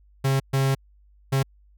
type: tone bursts at uneven times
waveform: 45% pulse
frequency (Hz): 135.2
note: C#3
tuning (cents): -43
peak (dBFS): -19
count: 3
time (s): 0.24-0.4 / 0.53-0.75 / 1.32-1.43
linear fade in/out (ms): 10
effects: added 50 Hz sine -53 dBFS peak until 1.77 s